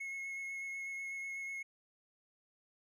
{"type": "tone with vibrato", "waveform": "triangle", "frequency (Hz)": 2176, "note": "C#7", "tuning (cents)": -33, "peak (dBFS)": -38, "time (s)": [0, 1.63], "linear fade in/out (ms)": 10, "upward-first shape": "sine", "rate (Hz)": 8.1, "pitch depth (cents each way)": 13, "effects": []}